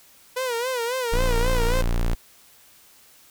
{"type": "tone with vibrato", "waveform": "sawtooth", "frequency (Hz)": 490.3, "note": "B4", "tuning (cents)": -13, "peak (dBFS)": -20, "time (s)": [0.36, 1.82], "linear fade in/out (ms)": 10, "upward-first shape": "sine", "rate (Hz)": 3.7, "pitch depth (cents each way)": 110}
{"type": "tone", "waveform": "square", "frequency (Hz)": 29.14, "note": "A#0", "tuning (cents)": 0, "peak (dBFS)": -20, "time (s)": [1.12, 2.15], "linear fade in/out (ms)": 10}
{"effects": ["white hiss -53 dBFS RMS until 3.3 s"]}